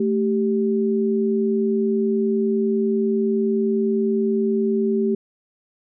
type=tone pair together; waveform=sine; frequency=220 / 390.2 Hz; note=A3 / G4; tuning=0 / -8 cents; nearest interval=minor seventh; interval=992 cents; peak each=-20 dBFS; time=0-5.15 s; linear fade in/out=5 ms; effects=none